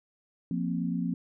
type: chord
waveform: sine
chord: F suspended fourth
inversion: none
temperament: just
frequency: 174.61 / 232.8 / 261.9 Hz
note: F3 / Bb3 / C4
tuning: 0 / -2 / +2 cents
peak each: -30 / -33 / -33 dBFS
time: 0.51-1.14 s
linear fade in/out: 2 ms
effects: none